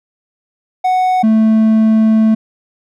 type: tone pair in turn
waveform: triangle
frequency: 740 / 220 Hz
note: F#5 / A3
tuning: 0 / 0 cents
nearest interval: octave + major sixth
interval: 2100 cents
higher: first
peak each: -8 / -5 dBFS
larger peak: second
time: 0.84-1.23 / 1.23-2.35 s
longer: second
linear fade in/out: 10 ms
effects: none